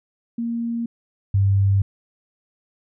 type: tone pair in turn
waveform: sine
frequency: 233.1 / 98.49 Hz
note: A#3 / G2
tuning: 0 / +9 cents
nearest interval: octave + minor third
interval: 1491 cents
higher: first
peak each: -22 / -14 dBFS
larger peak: second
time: 0.38-0.86 / 1.34-1.82 s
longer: neither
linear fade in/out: 5 ms
effects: none